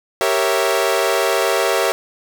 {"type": "chord", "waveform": "sawtooth", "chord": "G diminished seventh", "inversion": "none", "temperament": "equal", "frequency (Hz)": [392, 466.2, 554.4, 659.3], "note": ["G4", "Bb4", "Db5", "Fb5"], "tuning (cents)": [0, 0, 0, 0], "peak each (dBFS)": -17, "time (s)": [0.21, 1.92], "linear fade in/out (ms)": 0, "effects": []}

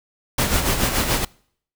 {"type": "noise with tremolo", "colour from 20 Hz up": "pink", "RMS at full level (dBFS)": -18, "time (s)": [0.38, 1.25], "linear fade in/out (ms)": 5, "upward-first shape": "sine", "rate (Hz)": 7, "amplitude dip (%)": 55, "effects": ["noise-tail reverb RT60 0.6 s tail -25 dB re dry"]}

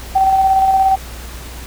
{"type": "tone with tremolo", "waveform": "sine", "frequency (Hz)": 770, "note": "G5", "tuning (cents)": -31, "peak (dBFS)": -8, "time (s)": [0.15, 0.96], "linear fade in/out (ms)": 10, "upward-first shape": "square", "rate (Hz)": 17, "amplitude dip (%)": 30, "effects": ["added 60 Hz sine -30 dBFS peak until 1.66 s", "pink hiss -34 dBFS RMS until 1.66 s"]}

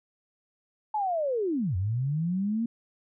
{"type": "linear two-way sweep", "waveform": "sine", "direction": "down then up", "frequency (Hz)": [875, 86.7, 235.9], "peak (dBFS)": -25, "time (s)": [0.94, 2.66], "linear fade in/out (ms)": 5, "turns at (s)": 1.76, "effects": []}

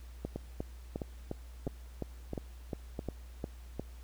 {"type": "two click trains", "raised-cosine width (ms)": 2, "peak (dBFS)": [-22, -23], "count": [11, 5], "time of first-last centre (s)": [[0.25, 3.796], [0.36, 2.992]], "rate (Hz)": [2.82, 1.52], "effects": ["added 60 Hz sine -46 dBFS peak until 4.03 s", "pink hiss -61 dBFS RMS until 4.03 s"]}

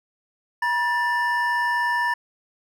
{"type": "tone pair together", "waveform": "triangle", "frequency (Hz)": [960.6, 1772], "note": ["B5", "A6"], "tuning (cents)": [-48, 12], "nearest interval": "major seventh", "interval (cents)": 1060, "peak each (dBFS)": -21, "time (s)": [0.62, 2.14], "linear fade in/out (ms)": 5, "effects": []}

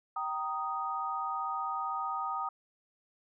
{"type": "chord", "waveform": "sine", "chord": "Eb major", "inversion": "first", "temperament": "just", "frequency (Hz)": [777.8, 933.4, 1244.5], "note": ["G5", "Bb5", "Eb6"], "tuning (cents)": [-14, 2, 0], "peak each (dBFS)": [-38, -38, -34], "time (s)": [0.16, 2.49], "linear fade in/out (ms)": 5, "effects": []}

